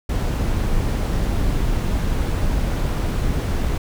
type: noise with amplitude modulation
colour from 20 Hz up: brown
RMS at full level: -19 dBFS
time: 0.09-3.78 s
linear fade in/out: 5 ms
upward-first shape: sine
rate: 214 Hz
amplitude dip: 25%
effects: none